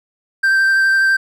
triangle tone with vibrato, 1568 Hz, G6, in tune, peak -9 dBFS, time 0.43-1.17 s, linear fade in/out 10 ms, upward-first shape sine, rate 12 Hz, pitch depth 11 cents each way, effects none

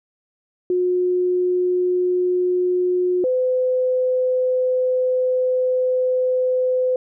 sine tone pair in turn, 361.3 / 508.6 Hz, F#4 / C5, -41 / -49 cents, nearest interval tritone, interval 592 cents, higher second, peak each -16 / -16 dBFS, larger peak neither, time 0.7-3.24 / 3.24-6.96 s, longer second, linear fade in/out 2 ms, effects none

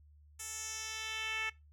10% pulse tone with band-pass filter sweep, 440 Hz, A4, in tune, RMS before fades -40 dBFS, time 0.39-1.5 s, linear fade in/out 10 ms, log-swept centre 8800 to 2300 Hz, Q 2, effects noise-tail reverb RT60 0.2 s tail -20 dB re dry + added 74 Hz sine -58 dBFS peak until 1.72 s

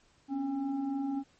sine tone with frequency modulation, 277.2 Hz, C#4, in tune, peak -30 dBFS, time 0.28-1.24 s, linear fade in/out 50 ms, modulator 531 Hz, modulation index 0.54, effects pink hiss -66 dBFS RMS until 1.39 s + MP3 32 kbps

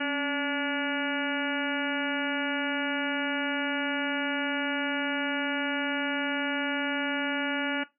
harmonic tone with a mistuned harmonic, 287.4 Hz, D4, 37 cents flat, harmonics 1 / 2 / 3 / 4 / 5 / 6 / 7 / 8 / 9 / 10, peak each -31 / -36 / -39 / -43 / -33 / -34 / -42 / -37 / -46 / -37 dBFS, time 0-7.84 s, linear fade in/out 10 ms, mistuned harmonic 1, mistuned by -67 cents, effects noise-tail reverb RT60 0.2 s tail -17 dB re dry

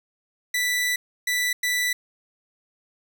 sawtooth tone bursts at uneven times, 1975.5 Hz, B6, in tune, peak -18 dBFS, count 3, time 0.54-0.96 / 1.27-1.53 / 1.63-1.93 s, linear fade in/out 5 ms, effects none

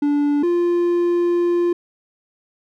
triangle tone pair in turn, 290 / 348 Hz, D4 / F4, -22 / -6 cents, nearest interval minor third, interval 316 cents, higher second, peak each -13 dBFS, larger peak neither, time 0.02-0.43 / 0.43-1.73 s, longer second, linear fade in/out 5 ms, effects none

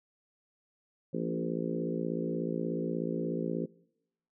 harmonic tone with a mistuned harmonic, 56.6 Hz, A1, 50 cents sharp, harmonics 3 / 4 / 5 / 6 / 7 / 8 / 9, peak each -36 / -37 / -38 / -39 / -39 / -40 / -41 dBFS, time 1.13-3.66 s, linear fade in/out 10 ms, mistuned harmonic 4, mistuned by +16 cents, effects noise-tail reverb RT60 0.8 s tail -22 dB re dry

